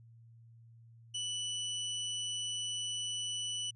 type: tone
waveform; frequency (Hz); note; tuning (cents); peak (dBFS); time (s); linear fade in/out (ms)
sawtooth; 2969; F#7; +5; -32; 1.14-3.71; 10
effects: added 115 Hz sine -55 dBFS peak until 3.75 s + resampled to 24000 Hz